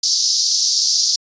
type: band-pass noise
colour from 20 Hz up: pink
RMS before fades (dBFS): -17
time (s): 0.03-1.16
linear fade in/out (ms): 5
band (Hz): 4600 to 6000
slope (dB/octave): 48
effects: resampled to 16000 Hz